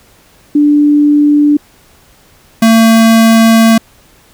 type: tone pair in turn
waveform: sine / square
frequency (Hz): 293.7 / 225.7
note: D4 / A3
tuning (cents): 0 / +44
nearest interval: perfect fourth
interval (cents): 456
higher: first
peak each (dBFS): -4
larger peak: neither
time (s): 0.55-1.57 / 2.62-3.78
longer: second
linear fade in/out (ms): 5
effects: pink hiss -45 dBFS RMS until 4.33 s